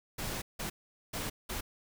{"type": "noise bursts at uneven times", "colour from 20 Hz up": "pink", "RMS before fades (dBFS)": -37, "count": 4, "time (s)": [[0.18, 0.42], [0.59, 0.7], [1.13, 1.3], [1.49, 1.61]], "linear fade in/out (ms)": 10, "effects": []}